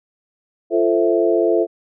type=chord; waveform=sine; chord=F major seventh; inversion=none; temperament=equal with one note detuned; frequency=344.2 / 440 / 523.3 / 659.3 Hz; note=F4 / A4 / C5 / E5; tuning=-25 / 0 / 0 / 0 cents; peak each=-17 / -18 / -22 / -20 dBFS; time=0.7-1.67 s; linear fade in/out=50 ms; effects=none